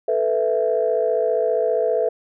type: chord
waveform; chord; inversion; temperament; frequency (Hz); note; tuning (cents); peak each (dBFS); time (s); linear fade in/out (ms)
sine; A suspended second; none; just; 440 / 495 / 660; A4 / B4 / E5; 0 / +4 / +2; -21; 0.08-2.09; 5
effects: tanh soft clip ceiling -8 dBFS